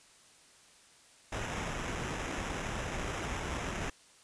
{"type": "noise with sample-and-hold", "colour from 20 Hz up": "pink", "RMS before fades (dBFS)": -37, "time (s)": [1.32, 3.9], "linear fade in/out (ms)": 5, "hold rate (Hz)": 4410, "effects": ["white hiss -60 dBFS RMS until 4.23 s", "resampled to 22050 Hz"]}